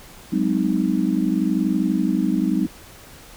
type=chord; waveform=sine; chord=Ab dominant seventh; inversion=third; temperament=just; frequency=186.89 / 207.7 / 259.6 / 311.5 Hz; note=Gb3 / Ab3 / C4 / Eb4; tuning=+18 / 0 / -13 / +2 cents; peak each=-23 dBFS; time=0.32-2.67 s; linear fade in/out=10 ms; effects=pink hiss -44 dBFS RMS until 3.36 s